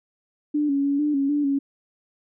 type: tone with pitch steps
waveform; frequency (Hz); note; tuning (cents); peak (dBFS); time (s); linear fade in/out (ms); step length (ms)
sine; 296.6 / 279 / 281.7 / 297.1 / 276.3 / 292.1 / 277.6; D4 / C#4 / C#4 / D4 / C#4 / D4 / C#4; +17 / +11 / +28 / +20 / -6 / -9 / +3; -19; 0.54-1.59; 10; 150
effects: none